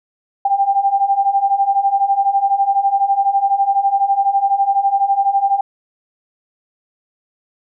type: beating tone pair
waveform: sine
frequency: 784 / 796 Hz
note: G5 / G5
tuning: 0 / +26 cents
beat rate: 12 Hz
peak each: -17 / -14 dBFS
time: 0.45-5.61 s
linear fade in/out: 5 ms
effects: none